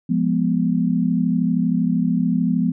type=chord; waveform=sine; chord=F diminished; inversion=none; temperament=equal; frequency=174.61 / 207.7 / 246.9 Hz; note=F3 / Ab3 / Cb4; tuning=0 / 0 / 0 cents; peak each=-20 / -22 / -20 dBFS; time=0.09-2.72 s; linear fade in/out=10 ms; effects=none